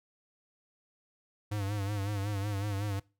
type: tone with vibrato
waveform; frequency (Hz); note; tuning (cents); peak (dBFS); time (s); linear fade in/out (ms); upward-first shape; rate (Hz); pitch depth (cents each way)
square; 101.3; G#2; -43; -32; 1.51-3; 10; sine; 5.4; 71
effects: noise-tail reverb RT60 0.3 s tail -22 dB re dry